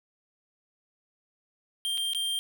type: tone with dropouts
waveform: square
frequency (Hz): 3179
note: G7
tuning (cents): +24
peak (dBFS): -28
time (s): 1.85-2.39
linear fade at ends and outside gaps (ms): 0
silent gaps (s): 1.975-1.979 / 2.134-2.148
effects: none